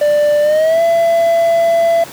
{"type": "tone with pitch glide", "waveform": "triangle", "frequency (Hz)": [591, 671.1], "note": ["D5", "E5"], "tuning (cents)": [11, 31], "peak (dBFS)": -7, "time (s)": [0.01, 2.04], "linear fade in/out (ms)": 5, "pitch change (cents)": 220, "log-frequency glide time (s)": [0.42, 0.82], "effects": ["pink hiss -32 dBFS RMS until 2.12 s", "high-pass 150 Hz 12 dB/octave"]}